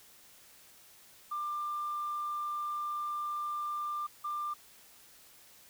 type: tone bursts at uneven times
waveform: sine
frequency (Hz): 1191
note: D6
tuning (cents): +24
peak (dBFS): -32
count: 2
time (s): 1.31-4.07 / 4.24-4.54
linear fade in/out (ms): 10
effects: tanh soft clip ceiling -29 dBFS + white hiss -58 dBFS RMS until 5.69 s